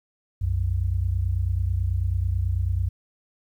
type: tone pair together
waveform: sine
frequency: 63.2 / 92.36 Hz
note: B1 / F#2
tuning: +41 / -3 cents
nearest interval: perfect fifth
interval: 656 cents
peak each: -25 / -23 dBFS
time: 0.41-2.89 s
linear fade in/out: 10 ms
effects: 10-bit